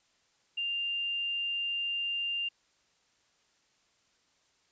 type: tone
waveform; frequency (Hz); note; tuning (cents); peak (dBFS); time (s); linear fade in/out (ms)
sine; 2794; F7; 0; -30; 0.57-2.49; 10
effects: white hiss -70 dBFS RMS until 4.71 s + resampled to 16000 Hz